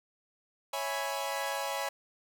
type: chord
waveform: sawtooth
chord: C# minor seventh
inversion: none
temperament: equal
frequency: 554.4 / 659.3 / 830.6 / 987.8 Hz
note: C#5 / E5 / G#5 / B5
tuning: 0 / 0 / 0 / 0 cents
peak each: -33 / -36 / -33 / -35 dBFS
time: 0.73-1.89 s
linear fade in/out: 5 ms
effects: none